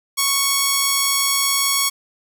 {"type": "tone", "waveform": "5% pulse", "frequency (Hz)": 1108.7, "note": "C#6", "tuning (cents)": 0, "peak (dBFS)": -4, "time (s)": [0.17, 1.9], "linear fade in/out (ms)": 20, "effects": []}